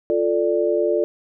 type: chord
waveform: sine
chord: D minor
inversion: first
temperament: equal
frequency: 349.2 / 440 / 587.3 Hz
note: F4 / A4 / D5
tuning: 0 / 0 / 0 cents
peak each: -21 dBFS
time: 0.1-1.04 s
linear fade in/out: 0 ms
effects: none